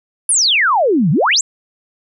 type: exponential two-way sweep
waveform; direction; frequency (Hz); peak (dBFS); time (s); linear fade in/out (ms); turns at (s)
sine; down then up; 10690 to 138 to 8060; -10; 0.29-1.41; 2; 1.11
effects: none